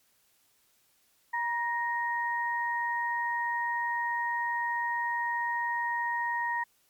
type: tone pair together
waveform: sine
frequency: 950.8 / 1864.7 Hz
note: A#5 / A#6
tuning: +34 / 0 cents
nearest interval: octave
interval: 1166 cents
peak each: -30 / -31 dBFS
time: 1.33-6.64 s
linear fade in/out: 10 ms
effects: white hiss -68 dBFS RMS until 6.89 s + MP3 96 kbps